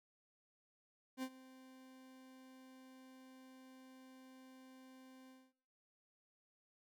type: tone with ADSR envelope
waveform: 40% pulse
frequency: 260.3 Hz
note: C4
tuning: 9 cents flat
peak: -38 dBFS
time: 1.17-5.53 s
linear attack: 57 ms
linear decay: 62 ms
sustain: -19 dB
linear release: 240 ms
effects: noise-tail reverb RT60 1.0 s tail -26 dB re dry